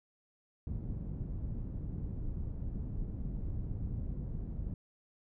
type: low-pass noise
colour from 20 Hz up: pink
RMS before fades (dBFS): -38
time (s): 0.67-4.74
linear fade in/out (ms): 2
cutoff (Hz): 170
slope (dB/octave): 12
effects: none